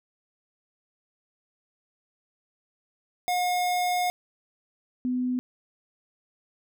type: tone pair in turn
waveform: square / sine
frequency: 719 / 250.9 Hz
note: F#5 / B3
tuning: -50 / +28 cents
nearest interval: octave + tritone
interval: 1822 cents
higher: first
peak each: -24 / -24 dBFS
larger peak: neither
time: 3.28-4.1 / 5.05-5.39 s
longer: first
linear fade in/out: 0 ms
effects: none